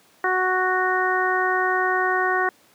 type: harmonic tone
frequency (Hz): 370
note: F#4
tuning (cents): 0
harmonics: 1 / 2 / 3 / 4 / 5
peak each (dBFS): -25 / -25 / -25 / -25 / -25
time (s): 0.24-2.49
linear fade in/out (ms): 2
effects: pink hiss -56 dBFS RMS until 2.74 s + high-pass 200 Hz 12 dB/octave